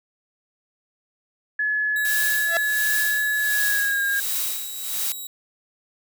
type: tone with pitch glide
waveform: sine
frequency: 1706 to 1619.6 Hz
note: G#6 to G#6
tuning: +46 to -44 cents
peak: -20 dBFS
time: 1.59-4.2 s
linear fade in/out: 5 ms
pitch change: -90 cents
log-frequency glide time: 3.45-4.02 s
type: tone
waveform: 5% pulse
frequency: 3857 Hz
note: B7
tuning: 42 cents flat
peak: -24 dBFS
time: 1.96-5.27 s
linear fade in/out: 2 ms
type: noise with tremolo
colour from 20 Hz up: blue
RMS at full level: -25 dBFS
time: 2.05-5.12 s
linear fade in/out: 0 ms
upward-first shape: sine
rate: 1.4 Hz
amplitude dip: 80%
type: tone with exponential growth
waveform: sawtooth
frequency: 671 Hz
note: E5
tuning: 31 cents sharp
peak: -15 dBFS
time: 2.43-2.57 s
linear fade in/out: 1 ms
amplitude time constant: 29 ms
effects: none